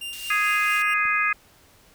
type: tone with tremolo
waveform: 45% pulse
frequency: 2794 Hz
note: F7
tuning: in tune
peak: -30 dBFS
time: 0.01-0.94 s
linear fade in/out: 5 ms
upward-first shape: sine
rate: 4.5 Hz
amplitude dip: 60%
type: high-pass noise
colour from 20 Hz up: pink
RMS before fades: -40 dBFS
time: 0.13-0.82 s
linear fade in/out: 0 ms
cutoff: 3100 Hz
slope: 12 dB/octave
type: harmonic tone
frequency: 415.3 Hz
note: G#4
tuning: in tune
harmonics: 3 / 4 / 5 / 6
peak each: -25 / -25 / -25 / -25 dBFS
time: 0.3-1.33 s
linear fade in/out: 5 ms
type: click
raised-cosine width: 3 ms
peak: -35 dBFS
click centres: 1.054 s
effects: pink hiss -55 dBFS RMS until 1.94 s